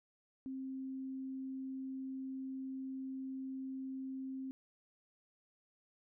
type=tone; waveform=sine; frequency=264.6 Hz; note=C4; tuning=20 cents sharp; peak=-40 dBFS; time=0.46-4.51 s; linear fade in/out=0 ms; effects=none